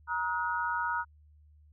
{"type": "tone cluster", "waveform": "sine", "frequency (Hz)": [945, 1268, 1452], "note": ["A#5", "D#6", "F#6"], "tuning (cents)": [23, 32, -33], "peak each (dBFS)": [-32, -35, -33], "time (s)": [0.07, 1.05], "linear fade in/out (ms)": 50, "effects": ["added 75 Hz sine -56 dBFS peak until 1.72 s"]}